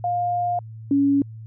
sine tone pair in turn, 706 / 280.2 Hz, F5 / C#4, +19 / +19 cents, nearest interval octave + major third, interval 1600 cents, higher first, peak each -20 / -15 dBFS, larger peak second, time 0.04-0.59 / 0.91-1.22 s, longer first, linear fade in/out 2 ms, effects added 111 Hz sine -35 dBFS peak until 1.46 s

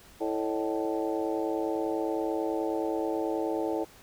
harmonic tone with a mistuned harmonic, 109.5 Hz, A2, 8 cents flat, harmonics 3 / 4 / 5 / 6 / 7 / 8, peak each -31 / -33 / -35 / -37 / -38 / -39 dBFS, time 0.2-3.85 s, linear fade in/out 20 ms, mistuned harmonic 6, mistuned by -110 cents, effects pink hiss -54 dBFS RMS until 4.02 s

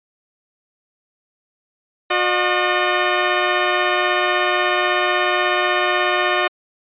10% pulse tone pair together, 361 / 607.1 Hz, F#4 / D#5, -43 / -43 cents, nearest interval major sixth, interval 900 cents, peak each -10 dBFS, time 2.1-6.48 s, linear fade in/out 10 ms, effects resampled to 8000 Hz

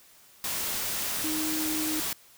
sine tone in noise, 311.1 Hz, D#4, in tune, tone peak -30 dBFS, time 1.24-2 s, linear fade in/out 2 ms, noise white, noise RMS -31 dBFS, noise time 0.44-2.13 s, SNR -2 dB, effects white hiss -56 dBFS RMS until 2.37 s

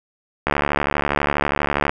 click train, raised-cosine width 0.5 ms, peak -3 dBFS, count 104, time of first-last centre 0.47-1.895 s, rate 72.3 Hz, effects none

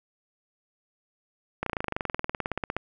slowing click train, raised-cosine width 0.5 ms, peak -13 dBFS, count 25, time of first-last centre 1.63-2.766 s, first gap 33 ms, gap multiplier 1.03, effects none

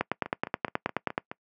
two click trains, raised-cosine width 0.5 ms, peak -10 / -20 dBFS, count 12 / 6, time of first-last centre 0.01-1.179 / 0.26-1.315 s, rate 9.41 / 4.74 Hz, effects noise-tail reverb RT60 0.1 s tail -24 dB re dry + high-pass 150 Hz 12 dB/octave

